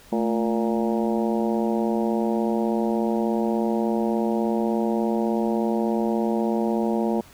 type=harmonic tone with a mistuned harmonic; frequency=116.54 Hz; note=A#2; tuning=in tune; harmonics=2 / 3 / 4 / 5 / 6 / 7 / 8; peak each=-23 / -27 / -29 / -31 / -33 / -34 / -35 dBFS; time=0.12-7.21 s; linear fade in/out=5 ms; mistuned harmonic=2; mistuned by=-87 cents; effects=pink hiss -50 dBFS RMS until 7.33 s